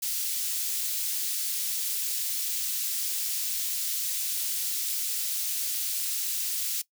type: high-pass noise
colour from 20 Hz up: white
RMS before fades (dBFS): -30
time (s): 0.02-6.82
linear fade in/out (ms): 10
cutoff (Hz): 3700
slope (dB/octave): 12
effects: noise-tail reverb RT60 0.1 s tail -19 dB re dry